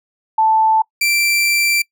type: tone pair in turn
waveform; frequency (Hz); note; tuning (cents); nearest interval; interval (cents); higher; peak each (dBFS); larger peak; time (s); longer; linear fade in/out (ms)
sine / sawtooth; 880 / 2349; A5 / D7; 0 / 0; octave + perfect fourth; 1700; second; -10; neither; 0.38-0.82 / 1.01-1.82; second; 5
effects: noise-tail reverb RT60 0.1 s tail -24 dB re dry